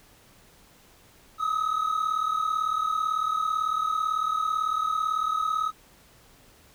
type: tone pair together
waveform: triangle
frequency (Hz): 1245 / 1283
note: D#6 / E6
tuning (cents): +1 / -47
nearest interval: minor second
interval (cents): 52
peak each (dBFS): -26 / -23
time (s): 1.38-5.72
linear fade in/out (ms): 50
effects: tanh soft clip ceiling -17 dBFS + pink hiss -56 dBFS RMS until 6.74 s